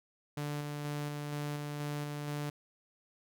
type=tone with tremolo; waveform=sawtooth; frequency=146.83 Hz; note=D3; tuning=in tune; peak=-31 dBFS; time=0.37-2.5 s; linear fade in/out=5 ms; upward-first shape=square; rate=2.1 Hz; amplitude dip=25%; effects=none